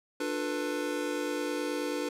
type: chord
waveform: square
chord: B half-diminished seventh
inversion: first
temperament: just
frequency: 296.3 / 355.6 / 444.5 / 493.9 Hz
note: D4 / F4 / A4 / B4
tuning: +15 / +31 / +18 / 0 cents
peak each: -35 / -39 / -39 / -36 dBFS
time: 0.2-2.09 s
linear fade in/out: 5 ms
effects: low-pass 12000 Hz 12 dB/octave